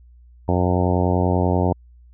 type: harmonic tone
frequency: 90.2 Hz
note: F#2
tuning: 44 cents flat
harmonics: 1 / 2 / 3 / 4 / 5 / 6 / 7 / 8 / 9 / 10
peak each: -20 / -23 / -25 / -26 / -27 / -28 / -28 / -29 / -30 / -30 dBFS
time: 0.48-1.73 s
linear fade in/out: 5 ms
effects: added 60 Hz sine -45 dBFS peak until 2.13 s